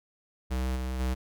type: tone with level steps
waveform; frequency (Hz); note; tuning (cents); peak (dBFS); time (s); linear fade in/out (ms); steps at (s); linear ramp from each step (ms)
square; 64; C2; -38; -28 / -31 / -27; 0.5-1.15; 20; 0.75 / 0.99; 20
effects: none